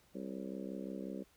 harmonic tone with a mistuned harmonic, 65.6 Hz, C2, 5 cents sharp, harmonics 3 / 4 / 5 / 6 / 7 / 8 / 9, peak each -44 / -46 / -48 / -50 / -51 / -52 / -53 dBFS, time 0.14-1.24 s, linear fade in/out 20 ms, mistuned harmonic 9, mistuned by -72 cents, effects pink hiss -68 dBFS RMS until 1.36 s

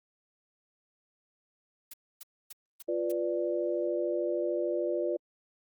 blue noise bursts, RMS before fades -44 dBFS, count 5, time 1.91-3.12 s, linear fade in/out 5 ms, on 26 ms, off 270 ms
sine chord, B diminished, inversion second, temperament equal, 349.2 / 493.9 / 587.3 Hz, F4 / B4 / D5, 0 / 0 / 0 cents, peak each -31 / -34 / -32 dBFS, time 2.88-5.17 s, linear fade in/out 10 ms
effects Opus 48 kbps

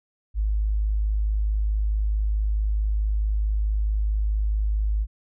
sine tone, 52.3 Hz, G#1, 13 cents sharp, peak -20 dBFS, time 0.34-5.07 s, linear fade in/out 50 ms, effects none

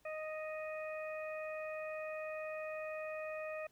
harmonic tone, 622 Hz, D#5, 1 cent flat, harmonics 1 / 2 / 3 / 4, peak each -41 / -50 / -51 / -49 dBFS, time 0.05-3.67 s, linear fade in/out 5 ms, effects pink hiss -72 dBFS RMS until 3.71 s

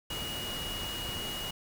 sine tone in noise, 2890 Hz, F#7, 41 cents flat, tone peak -37 dBFS, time 0.1-1.51 s, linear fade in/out 5 ms, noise pink, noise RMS -39 dBFS, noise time 0.1-1.51 s, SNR -1 dB, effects none

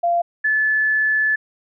sine tone pair in turn, 690 / 1732.2 Hz, F5 / A6, -21 / -28 cents, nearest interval octave + major third, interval 1593 cents, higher second, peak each -15 dBFS, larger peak neither, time 0.03-0.22 / 0.44-1.36 s, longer second, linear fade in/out 10 ms, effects none

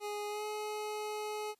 25% pulse tone with pitch glide, 415.3 to 423.8 Hz, G#4 to G#4, 0 to +35 cents, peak -33 dBFS, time 0-1.55 s, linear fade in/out 50 ms, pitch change +35 cents, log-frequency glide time 0.28-0.44 s, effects white hiss -74 dBFS RMS until 1.59 s + resampled to 32000 Hz

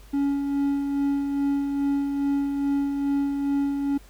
triangle tone with tremolo, 280.7 Hz, C#4, 22 cents sharp, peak -18 dBFS, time 0.13-3.98 s, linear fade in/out 10 ms, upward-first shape sine, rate 2.4 Hz, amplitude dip 40%, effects added 50 Hz sine -47 dBFS peak until 4.09 s + pink hiss -54 dBFS RMS until 4.09 s

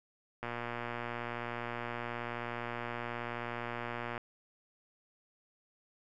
click train, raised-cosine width 0.5 ms, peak -23 dBFS, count 447, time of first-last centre 0.43-4.178 s, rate 119 Hz, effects none

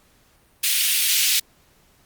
pink high-pass noise, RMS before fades -19 dBFS, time 0.63-1.4 s, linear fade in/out 10 ms, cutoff 2500 Hz, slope 24 dB/octave, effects pink hiss -58 dBFS RMS until 2.05 s + Opus 48 kbps

